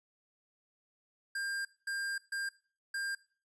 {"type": "tone bursts at uneven times", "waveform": "square", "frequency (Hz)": 1600, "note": "G6", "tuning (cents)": 35, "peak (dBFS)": -35, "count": 4, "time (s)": [[1.35, 1.65], [1.87, 2.18], [2.32, 2.49], [2.94, 3.15]], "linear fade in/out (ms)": 5, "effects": ["noise-tail reverb RT60 0.4 s tail -19 dB re dry", "resampled to 24000 Hz"]}